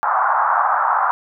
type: band-pass noise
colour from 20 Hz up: pink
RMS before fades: -17 dBFS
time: 0.03-1.11 s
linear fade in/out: 0 ms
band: 750 to 1400 Hz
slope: 48 dB/octave
effects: none